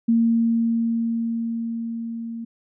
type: tone with level ramp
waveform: sine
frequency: 230 Hz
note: A#3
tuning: 23 cents flat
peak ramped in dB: -14 to -29 dBFS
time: 0.08-2.45 s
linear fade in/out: 10 ms
effects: none